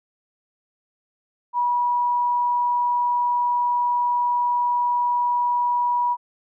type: tone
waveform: sine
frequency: 970 Hz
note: B5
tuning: 31 cents flat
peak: -18 dBFS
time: 1.53-6.17 s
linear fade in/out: 50 ms
effects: none